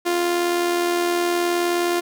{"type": "tone with amplitude modulation", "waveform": "sawtooth", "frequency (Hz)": 349.2, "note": "F4", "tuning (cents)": 0, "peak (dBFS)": -13, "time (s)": [0.05, 2.01], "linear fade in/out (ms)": 20, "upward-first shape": "sine", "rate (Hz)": 79.3, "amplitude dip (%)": 40, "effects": []}